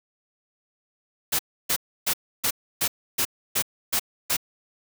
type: noise bursts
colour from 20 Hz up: white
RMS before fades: -23 dBFS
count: 9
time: 1.32-4.368 s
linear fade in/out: 10 ms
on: 72 ms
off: 300 ms
effects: none